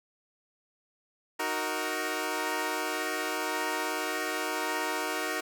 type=chord; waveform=10% pulse; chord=D# minor; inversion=none; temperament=equal; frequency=311.1 / 370 / 466.2 Hz; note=D#4 / F#4 / A#4; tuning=0 / 0 / 0 cents; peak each=-26 dBFS; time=1.39-5.41 s; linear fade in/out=10 ms; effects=none